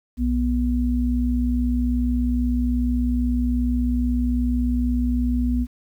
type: tone pair together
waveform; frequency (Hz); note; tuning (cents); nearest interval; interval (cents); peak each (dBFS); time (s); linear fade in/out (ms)
sine; 61.23 / 244.9; B1 / B3; -14 / -14; 2 octaves; 2400; -21; 0.17-5.67; 50
effects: 9-bit

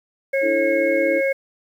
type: harmonic tone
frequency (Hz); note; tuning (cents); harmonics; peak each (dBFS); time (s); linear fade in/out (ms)
544; C#5; -33; 1 / 3 / 4; -18 / -30 / -24; 0.33-1.33; 10
type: chord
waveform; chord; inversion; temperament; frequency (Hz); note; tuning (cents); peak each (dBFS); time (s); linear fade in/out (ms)
sine; D suspended second; none; just; 293.7 / 330.4 / 440.5; D4 / E4 / A4; 0 / +4 / +2; -28 / -23 / -28; 0.41-1.22; 50
effects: 8-bit

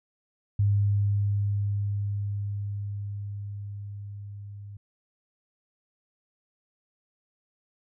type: tone with level ramp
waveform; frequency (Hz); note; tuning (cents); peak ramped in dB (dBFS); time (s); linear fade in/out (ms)
sine; 101.5; G#2; -39; -19 to -39; 0.59-4.77; 5
effects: none

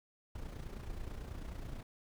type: noise with amplitude modulation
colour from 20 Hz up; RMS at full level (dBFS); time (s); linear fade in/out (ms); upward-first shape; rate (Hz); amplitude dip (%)
brown; -41; 0.35-1.83; 5; sine; 29.2; 60
effects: none

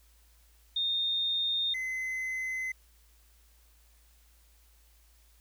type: tone pair in turn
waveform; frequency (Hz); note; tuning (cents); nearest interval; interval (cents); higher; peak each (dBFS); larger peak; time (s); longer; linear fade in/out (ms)
sine / triangle; 3661 / 2045; A#7 / C7; -32 / -40; minor seventh; 1008; first; -27 / -30; first; 0.76-1.74 / 1.74-2.72; neither; 5
effects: added 56 Hz sine -60 dBFS peak until 5.4 s + white hiss -66 dBFS RMS until 5.4 s

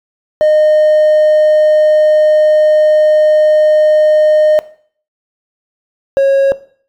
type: tone pair in turn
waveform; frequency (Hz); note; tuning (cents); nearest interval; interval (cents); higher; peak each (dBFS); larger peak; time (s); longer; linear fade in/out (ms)
triangle; 613 / 547.2; D#5 / C#5; -26 / -23; major second; 197; first; -3; neither; 0.41-4.59 / 6.17-6.52; first; 0
effects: noise-tail reverb RT60 0.5 s tail -18 dB re dry + tanh soft clip ceiling 0 dBFS

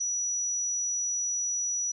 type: tone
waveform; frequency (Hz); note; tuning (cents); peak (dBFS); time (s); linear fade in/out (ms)
sine; 5870; F#8; -15; -27; 0-1.92; 10
effects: none

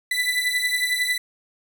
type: beating tone pair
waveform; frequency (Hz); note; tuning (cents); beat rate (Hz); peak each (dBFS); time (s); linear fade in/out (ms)
30% pulse; 1982 / 1993; B6 / B6; +6 / +15; 11; -21; 0.11-1.18; 5
effects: none

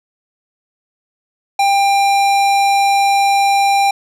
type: tone with hard clipping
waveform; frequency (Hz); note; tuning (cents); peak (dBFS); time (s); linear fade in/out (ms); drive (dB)
sine; 795; G5; +24; -12; 1.59-3.91; 5; 17
effects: none

